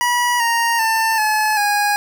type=tone with pitch steps; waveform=25% pulse; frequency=970 / 931 / 893.6 / 857.7 / 823.2 Hz; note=B5 / A#5 / A5 / A5 / G#5; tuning=-31 / -2 / +27 / -44 / -16 cents; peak=-11 dBFS; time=0.01-1.96 s; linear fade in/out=0 ms; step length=390 ms; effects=none